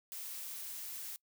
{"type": "noise", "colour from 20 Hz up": "blue", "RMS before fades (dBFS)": -44, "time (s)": [0.12, 1.16], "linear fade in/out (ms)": 0, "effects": ["noise-tail reverb RT60 0.1 s tail -23 dB re dry"]}